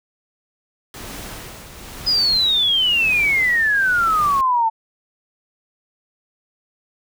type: noise with tremolo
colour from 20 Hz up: pink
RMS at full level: -32 dBFS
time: 0.94-4.41 s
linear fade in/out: 2 ms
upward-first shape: triangle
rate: 0.99 Hz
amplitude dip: 60%
type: exponential sweep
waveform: sine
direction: down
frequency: 5050 to 880 Hz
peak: -14 dBFS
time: 2.06-4.7 s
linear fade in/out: 20 ms
effects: none